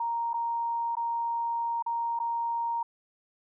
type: tone with dropouts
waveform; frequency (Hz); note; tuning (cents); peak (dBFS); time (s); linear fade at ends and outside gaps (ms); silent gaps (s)
sine; 932.3; A#5; 0; -27; 0-2.83; 5; 0.333-0.34 / 0.954-0.968 / 1.825-1.862 / 2.191-2.199
effects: none